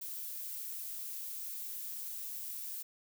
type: noise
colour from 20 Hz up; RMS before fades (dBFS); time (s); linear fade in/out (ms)
violet; -42; 0.01-2.83; 10
effects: none